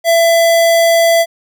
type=tone; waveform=square; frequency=669 Hz; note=E5; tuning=25 cents sharp; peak=-8 dBFS; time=0.04-1.26 s; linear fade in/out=50 ms; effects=none